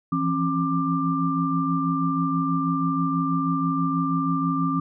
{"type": "tone cluster", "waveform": "sine", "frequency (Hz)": [166.7, 172.9, 270.6, 1186], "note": ["E3", "F3", "C#4", "D6"], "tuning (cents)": [20, -17, -42, 17], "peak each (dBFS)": [-26, -32, -24, -26], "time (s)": [0.12, 4.8], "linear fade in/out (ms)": 5, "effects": []}